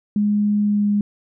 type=tone with pitch glide; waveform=sine; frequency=207.4 to 205.5 Hz; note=G#3 to G#3; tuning=-2 to -18 cents; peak=-15 dBFS; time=0.16-1.01 s; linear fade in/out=2 ms; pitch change=-16 cents; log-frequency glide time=0.61-0.9 s; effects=none